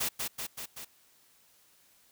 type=noise with echo; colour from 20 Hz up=white; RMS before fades=-31 dBFS; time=0-0.09 s; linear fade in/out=10 ms; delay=190 ms; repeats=4; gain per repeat=-3 dB; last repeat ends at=0.85 s; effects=white hiss -64 dBFS RMS until 2.11 s